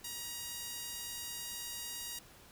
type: tone with high-pass filter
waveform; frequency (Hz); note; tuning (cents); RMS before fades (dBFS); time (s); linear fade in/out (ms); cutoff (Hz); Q
sawtooth; 949; A#5; +31; -43; 0.04-2.19; 5; 4400; 0.61
effects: pink hiss -58 dBFS RMS until 2.51 s